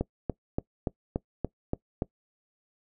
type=click train; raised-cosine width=2 ms; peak=-14 dBFS; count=8; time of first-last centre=0.01-2.021 s; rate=3.48 Hz; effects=noise-tail reverb RT60 0.1 s tail -22 dB re dry